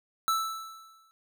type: tone with exponential decay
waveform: square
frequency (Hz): 1318.5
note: E6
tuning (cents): 0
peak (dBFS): -23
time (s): 0.28-1.11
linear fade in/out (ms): 0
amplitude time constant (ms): 180
effects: none